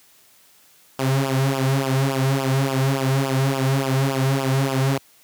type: tone with flanger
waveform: sawtooth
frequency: 134.4 Hz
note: C3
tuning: 47 cents sharp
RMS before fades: -20 dBFS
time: 0.99-4.98 s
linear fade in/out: 0 ms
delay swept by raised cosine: 0.48 to 3.58 ms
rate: 3.5 Hz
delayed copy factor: -1
effects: white hiss -54 dBFS RMS until 5.23 s + high-pass 80 Hz 12 dB/octave